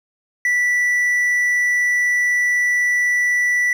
triangle tone, 1964 Hz, B6, 10 cents flat, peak -13 dBFS, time 0.45-3.73 s, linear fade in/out 2 ms, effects none

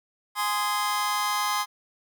sawtooth chord, Ab major, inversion none, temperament just, 830.6 / 1038.3 / 1245.9 Hz, Ab5 / C6 / Eb6, 0 / -14 / +2 cents, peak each -26 / -23 / -26 dBFS, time 0.35-1.66 s, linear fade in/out 50 ms, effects none

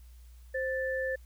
sine tone pair together, 524 / 1760 Hz, C5 / A6, +2 / 0 cents, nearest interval octave + major sixth, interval 2098 cents, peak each -31 / -34 dBFS, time 0.54-1.16 s, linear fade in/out 10 ms, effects added 60 Hz sine -49 dBFS peak until 1.25 s + white hiss -66 dBFS RMS until 1.25 s

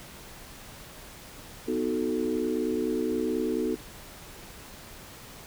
sine chord, B dominant seventh, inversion none, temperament equal, 246.9 / 311.1 / 370 / 440 Hz, B3 / D#4 / F#4 / A4, 0 / 0 / 0 / 0 cents, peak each -31 dBFS, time 1.67-3.76 s, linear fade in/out 20 ms, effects pink hiss -46 dBFS RMS until 5.46 s

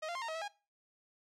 sawtooth tone with pitch steps, 627 / 692 / 1058 / 921 / 637 / 651 / 818 Hz, D#5 / F5 / C6 / A#5 / D#5 / E5 / G#5, +13 / -16 / +19 / -21 / +41 / -22 / -26 cents, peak -34 dBFS, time 0.02-0.482 s, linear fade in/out 10 ms, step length 66 ms, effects noise-tail reverb RT60 0.3 s tail -19 dB re dry + low-pass 6000 Hz 12 dB/octave

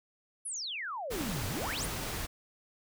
sine exponential two-way sweep, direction down then up, 11175 to 87.31 to 11175 Hz, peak -35 dBFS, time 0.45-1.86 s, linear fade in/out 10 ms, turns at 1.47 s
pink noise, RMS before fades -37 dBFS, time 1.1-2.27 s, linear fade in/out 20 ms
effects none

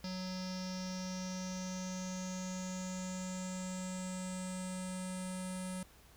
square tone with low-pass filter sweep, 185 Hz, F#3, in tune, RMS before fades -41 dBFS, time 0.04-5.83 s, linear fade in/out 2 ms, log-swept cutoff 5100 to 9500 Hz, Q 7.2, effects added 60 Hz sine -63 dBFS peak until 6.16 s + pink hiss -62 dBFS RMS until 6.16 s

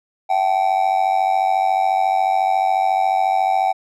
triangle tone with amplitude modulation, 765 Hz, G5, 42 cents flat, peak -9 dBFS, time 0.29-3.73 s, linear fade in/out 20 ms, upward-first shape sine, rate 94.1 Hz, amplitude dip 85%, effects none

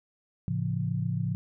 sine chord, A augmented, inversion none, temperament just, 110 / 137.5 / 171.88 Hz, A2 / C#3 / E#3, 0 / -14 / -27 cents, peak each -31 dBFS, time 0.48-1.35 s, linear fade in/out 0 ms, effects none

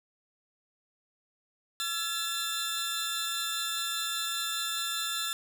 sawtooth tone cluster, 1349 / 1704 / 3568 / 4042 Hz, E6 / G#6 / A7 / B7, +40 / +44 / +23 / +39 cents, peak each -33 / -36 / -30 / -37 dBFS, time 1.8-5.33 s, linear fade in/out 0 ms, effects none

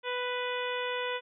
harmonic tone, 495 Hz, B4, 4 cents sharp, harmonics 1 / 2 / 3 / 4 / 5 / 6 / 7, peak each -34 / -37 / -39 / -40 / -41 / -42 / -42 dBFS, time 0.03-1.21 s, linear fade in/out 50 ms, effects none

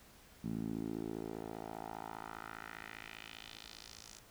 10% pulse tone with band-pass filter sweep, 55 Hz, A1, in tune, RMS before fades -45 dBFS, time 0.44-4.19 s, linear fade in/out 5 ms, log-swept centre 200 to 6700 Hz, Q 2.1, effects pink hiss -61 dBFS RMS until 4.3 s

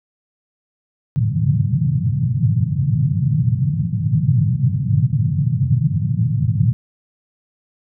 white band-pass noise, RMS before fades -17 dBFS, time 1.16-6.73 s, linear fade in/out 0 ms, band 100 to 160 Hz, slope 48 dB/octave, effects none

